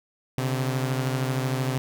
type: beating tone pair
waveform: sawtooth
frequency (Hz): 129.3 / 142.3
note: C3 / C#3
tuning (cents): -20 / +46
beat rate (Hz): 13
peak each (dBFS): -21 / -27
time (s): 0.38-1.78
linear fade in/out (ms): 0
effects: none